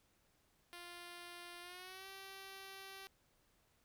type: tone with pitch glide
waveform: 5% pulse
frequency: 349.2 to 387.5 Hz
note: F4 to G4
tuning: 0 to -20 cents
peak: -39 dBFS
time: 0.73-3.07 s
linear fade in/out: 0 ms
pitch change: +180 cents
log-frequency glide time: 1.61-2.07 s
effects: pink hiss -75 dBFS RMS until 3.84 s